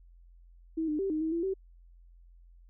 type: tone with pitch steps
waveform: sine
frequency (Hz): 321.9 / 302.6 / 389.2 / 309.8 / 319.6 / 336.4 / 383.3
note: E4 / D#4 / G4 / D#4 / D#4 / E4 / G4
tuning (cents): -41 / -48 / -12 / -7 / +47 / +35 / -39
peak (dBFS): -28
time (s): 0.77-1.54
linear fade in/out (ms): 10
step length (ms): 110
effects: added 43 Hz sine -53 dBFS peak until 2.69 s